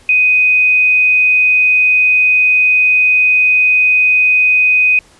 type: tone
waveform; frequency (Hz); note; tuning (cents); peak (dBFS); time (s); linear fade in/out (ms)
sine; 2500; D#7; +8; -7; 0.09-4.99; 2
effects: pink hiss -46 dBFS RMS until 5.19 s + resampled to 24000 Hz